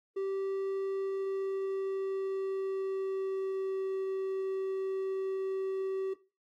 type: tone with pitch glide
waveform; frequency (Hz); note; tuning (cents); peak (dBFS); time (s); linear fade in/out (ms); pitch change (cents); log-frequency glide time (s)
triangle; 388.6 to 383.5; G4 to G4; -15 to -38; -29; 0.16-6.14; 10; -23; 0.94-3.88
effects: noise-tail reverb RT60 0.3 s tail -17 dB re dry + AAC 48 kbps